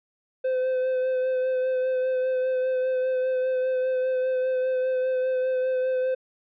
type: tone with vibrato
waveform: triangle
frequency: 514 Hz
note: C5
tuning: 31 cents flat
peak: -20 dBFS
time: 0.44-6.15 s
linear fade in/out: 10 ms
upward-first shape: sine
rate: 5 Hz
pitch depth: 17 cents each way
effects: resampled to 8000 Hz